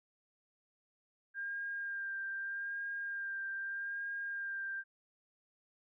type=tone with vibrato; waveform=sine; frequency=1600 Hz; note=G6; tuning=35 cents sharp; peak=-37 dBFS; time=1.34-4.84 s; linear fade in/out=50 ms; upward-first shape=sine; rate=0.81 Hz; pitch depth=20 cents each way; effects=none